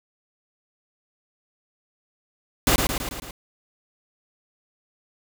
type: noise with echo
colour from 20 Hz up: pink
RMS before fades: -18 dBFS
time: 2.67-2.76 s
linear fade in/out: 2 ms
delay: 110 ms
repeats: 5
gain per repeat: -4 dB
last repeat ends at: 3.31 s
effects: none